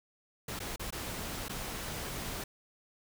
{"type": "noise with dropouts", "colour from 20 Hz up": "pink", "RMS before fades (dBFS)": -39, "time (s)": [0.48, 2.44], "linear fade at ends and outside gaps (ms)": 5, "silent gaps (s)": [[0.592, 0.601], [0.761, 0.795], [0.906, 0.924], [1.484, 1.494]], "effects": []}